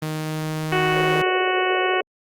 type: tone with pitch glide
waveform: sawtooth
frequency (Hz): 155.56 to 156.64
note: D#3 to D#3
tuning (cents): 0 to +12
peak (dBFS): -20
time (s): 0.02-1.22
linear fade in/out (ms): 5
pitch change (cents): +12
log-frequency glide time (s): 0.15-0.93
type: harmonic tone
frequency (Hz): 370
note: F#4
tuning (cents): 0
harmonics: 1 / 2 / 3 / 4 / 5 / 6 / 7 / 8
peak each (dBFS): -22 / -25 / -27 / -28 / -29 / -30 / -30 / -31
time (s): 0.72-2.01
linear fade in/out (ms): 5
type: band-pass noise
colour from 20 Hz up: pink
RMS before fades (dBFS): -31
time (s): 0.94-2.02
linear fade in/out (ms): 5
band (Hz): 360 to 610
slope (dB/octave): 96
effects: Opus 32 kbps